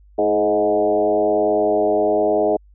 sine tone with frequency modulation, 523.3 Hz, C5, in tune, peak -14 dBFS, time 0.18-2.57 s, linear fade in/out 10 ms, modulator 101 Hz, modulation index 2, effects added 50 Hz sine -46 dBFS peak until 2.74 s

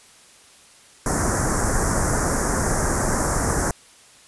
pink band-stop noise, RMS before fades -21 dBFS, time 1.06-3.71 s, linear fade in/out 2 ms, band 1800 to 5800 Hz, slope 48 dB/octave, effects white hiss -50 dBFS RMS until 4.27 s + resampled to 24000 Hz

